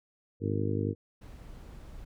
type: harmonic tone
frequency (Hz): 51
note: G#1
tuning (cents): -31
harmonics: 2 / 3 / 4 / 5 / 6 / 7 / 8 / 9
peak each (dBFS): -31 / -37 / -38 / -36 / -36 / -39 / -40 / -37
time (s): 0.4-0.95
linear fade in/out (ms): 50
type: noise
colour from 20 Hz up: brown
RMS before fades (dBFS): -46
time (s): 1.21-2.05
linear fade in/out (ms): 10
effects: none